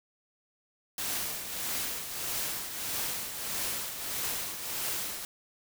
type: noise with tremolo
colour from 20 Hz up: white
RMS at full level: -32 dBFS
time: 0.98-5.25 s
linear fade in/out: 2 ms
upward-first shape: triangle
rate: 1.6 Hz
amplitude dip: 60%
effects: none